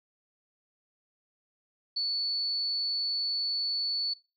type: tone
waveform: sine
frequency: 4450 Hz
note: C#8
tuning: 6 cents sharp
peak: -27 dBFS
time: 1.96-4.14 s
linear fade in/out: 10 ms
effects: noise-tail reverb RT60 0.3 s tail -22 dB re dry